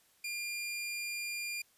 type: tone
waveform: sawtooth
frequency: 2400 Hz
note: D7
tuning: 37 cents sharp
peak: -33 dBFS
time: 0.24-1.62 s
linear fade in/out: 5 ms
effects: white hiss -68 dBFS RMS until 1.77 s + resampled to 32000 Hz